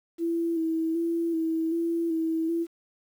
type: tone with vibrato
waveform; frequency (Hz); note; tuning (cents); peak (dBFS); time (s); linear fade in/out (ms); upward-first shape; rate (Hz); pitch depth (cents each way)
sine; 329.6; E4; 0; -24; 0.18-2.67; 50; square; 1.3; 29
effects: 9-bit